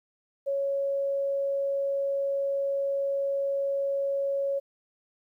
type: tone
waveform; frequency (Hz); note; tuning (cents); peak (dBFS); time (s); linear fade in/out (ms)
sine; 554.4; C#5; 0; -25; 0.46-4.6; 20
effects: 11-bit